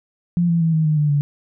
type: tone with pitch steps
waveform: sine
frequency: 173.5 / 168.27 / 163.2 / 158.28 / 153.5 / 148.88 / 144.39 Hz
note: F3 / E3 / E3 / D#3 / D#3 / D3 / D3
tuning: -11 / +36 / -17 / +30 / -23 / +24 / -29 cents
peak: -14 dBFS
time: 0.37-1.21 s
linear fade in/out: 0 ms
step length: 120 ms
effects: none